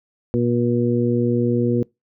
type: harmonic tone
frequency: 120 Hz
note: B2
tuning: 49 cents flat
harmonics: 1 / 2 / 3 / 4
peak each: -22 / -20 / -22 / -24 dBFS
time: 0.34-1.83 s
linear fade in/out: 0 ms
effects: noise-tail reverb RT60 0.2 s tail -24 dB re dry